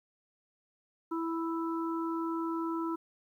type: harmonic tone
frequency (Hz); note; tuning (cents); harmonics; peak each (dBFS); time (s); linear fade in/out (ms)
329.6; E4; 0; 1 / 3 / 4; -32 / -39 / -40; 1.11-2.96; 10
effects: 11-bit